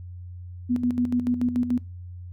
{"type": "tone with tremolo", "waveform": "sine", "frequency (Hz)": 245.3, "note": "B3", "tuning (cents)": -12, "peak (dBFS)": -19, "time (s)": [0.69, 1.79], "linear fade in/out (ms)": 20, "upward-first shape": "square", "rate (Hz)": 6.9, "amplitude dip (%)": 60, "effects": ["noise-tail reverb RT60 0.3 s tail -21 dB re dry", "added 89 Hz sine -36 dBFS peak until 2.32 s"]}